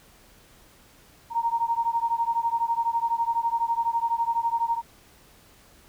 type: beating tone pair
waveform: sine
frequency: 923 / 935 Hz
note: A#5 / A#5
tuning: -17 / +5 cents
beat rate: 12 Hz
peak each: -25 / -26 dBFS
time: 1.3-4.82 s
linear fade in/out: 50 ms
effects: pink hiss -55 dBFS RMS until 5.88 s